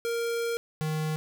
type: tone pair in turn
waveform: square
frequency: 466.2 / 155.58 Hz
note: A#4 / D#3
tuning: 0 / 0 cents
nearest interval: octave + perfect fifth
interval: 1900 cents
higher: first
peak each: -28 dBFS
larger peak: neither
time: 0.05-0.57 / 0.81-1.16 s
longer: first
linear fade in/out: 0 ms
effects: none